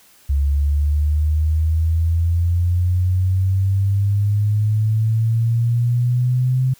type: exponential sweep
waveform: sine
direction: up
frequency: 69.5 to 130.4 Hz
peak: -14 dBFS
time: 0.29-6.74 s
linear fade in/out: 10 ms
effects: white hiss -51 dBFS RMS until 6.79 s